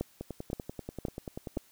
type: two click trains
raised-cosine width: 2 ms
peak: -18 / -24 dBFS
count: 4 / 15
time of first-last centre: 0.01-1.573 / 0.21-1.569 s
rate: 1.92 / 10.3 Hz
effects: white hiss -62 dBFS RMS until 1.71 s